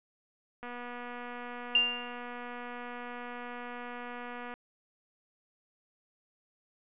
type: click train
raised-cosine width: 0.5 ms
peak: -28 dBFS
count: 951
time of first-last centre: 0.63-4.539 s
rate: 243 Hz
type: tone with exponential decay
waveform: sine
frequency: 2794 Hz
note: F7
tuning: in tune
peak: -19 dBFS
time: 1.75-2.21 s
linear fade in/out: 2 ms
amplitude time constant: 100 ms
effects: resampled to 8000 Hz